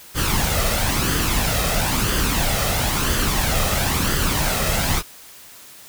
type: noise with flanger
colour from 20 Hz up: pink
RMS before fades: -20 dBFS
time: 0.14-5.03 s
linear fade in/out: 50 ms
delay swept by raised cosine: 0.63 to 1.59 ms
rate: 1 Hz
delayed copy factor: +0.5
effects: white hiss -43 dBFS RMS until 5.88 s